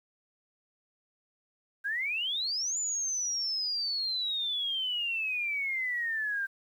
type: exponential two-way sweep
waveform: sine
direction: up then down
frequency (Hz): 1568 to 7100 to 1568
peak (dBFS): -29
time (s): 1.84-6.47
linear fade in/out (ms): 20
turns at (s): 2.78
effects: 10-bit